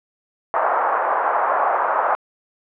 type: band-pass noise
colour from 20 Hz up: pink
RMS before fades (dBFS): -19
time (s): 0.54-2.15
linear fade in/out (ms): 0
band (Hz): 670 to 1300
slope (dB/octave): 24
effects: low-pass 2000 Hz 12 dB/octave